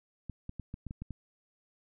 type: clicks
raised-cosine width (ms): 5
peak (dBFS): -27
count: 8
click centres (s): 0.297 / 0.494 / 0.597 / 0.741 / 0.867 / 0.909 / 1.02 / 1.107
effects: none